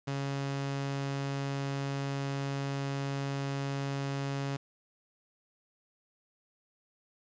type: tone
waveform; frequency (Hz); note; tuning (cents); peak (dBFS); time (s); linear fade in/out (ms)
sawtooth; 138.59; C#3; 0; -28; 0.07-4.57; 10
effects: resampled to 16000 Hz + 9-bit